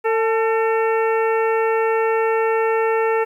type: harmonic tone with a mistuned harmonic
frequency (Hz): 450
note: A4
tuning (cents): +39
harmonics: 1 / 2 / 3 / 4 / 5 / 6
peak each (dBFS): -17 / -23 / -27 / -29 / -31 / -33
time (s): 0.04-3.25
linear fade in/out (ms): 20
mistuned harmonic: 2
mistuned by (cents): -42
effects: 9-bit